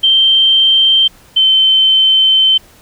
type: tone pair in turn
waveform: sine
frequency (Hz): 3136 / 3086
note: G7 / G7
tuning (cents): 0 / -28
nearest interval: unison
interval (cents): 28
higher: first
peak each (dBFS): -6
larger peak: neither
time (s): 0.03-1.08 / 1.36-2.58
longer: second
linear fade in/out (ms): 10
effects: pink hiss -44 dBFS RMS until 2.81 s